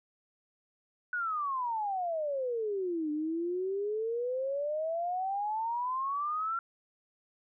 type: exponential two-way sweep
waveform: sine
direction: down then up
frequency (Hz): 1486 to 296.9 to 1375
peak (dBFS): -30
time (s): 1.13-6.59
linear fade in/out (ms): 2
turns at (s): 3.11
effects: none